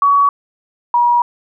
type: tone pair in turn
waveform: sine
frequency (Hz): 1129 / 959.3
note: C#6 / A#5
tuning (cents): +31 / +49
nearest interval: minor third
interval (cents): 282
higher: first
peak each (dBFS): -8 / -9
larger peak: first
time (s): 0.02-0.29 / 0.94-1.22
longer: second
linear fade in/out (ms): 2
effects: none